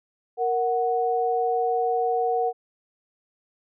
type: tone pair together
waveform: sine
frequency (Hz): 466.2 / 740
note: A#4 / F#5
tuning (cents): 0 / 0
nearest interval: minor sixth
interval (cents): 800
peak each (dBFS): -24 / -23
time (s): 0.37-2.53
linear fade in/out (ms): 50
effects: none